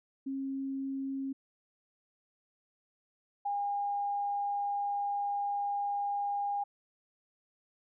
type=tone pair in turn; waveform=sine; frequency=270.4 / 810.3 Hz; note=C#4 / G#5; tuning=-43 / -43 cents; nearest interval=octave + perfect fifth; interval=1900 cents; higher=second; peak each=-33 / -30 dBFS; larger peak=second; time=0.26-1.33 / 3.45-6.64 s; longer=second; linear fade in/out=10 ms; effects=none